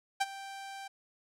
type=tone with ADSR envelope; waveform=sawtooth; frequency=784 Hz; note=G5; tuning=in tune; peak=-21 dBFS; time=0.2-0.88 s; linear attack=14 ms; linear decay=33 ms; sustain=-17 dB; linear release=9 ms; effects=low-pass 10000 Hz 12 dB/octave